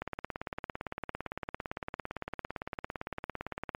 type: click train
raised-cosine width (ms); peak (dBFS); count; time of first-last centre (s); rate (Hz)
0.5; -20; 67; 0.02-3.749; 17.7
effects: MP3 64 kbps